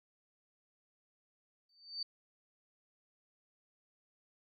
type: tone with exponential growth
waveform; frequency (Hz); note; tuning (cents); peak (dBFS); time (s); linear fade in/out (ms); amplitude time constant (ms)
sine; 4584; D8; -43; -34; 1.69-2.03; 5; 73
effects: none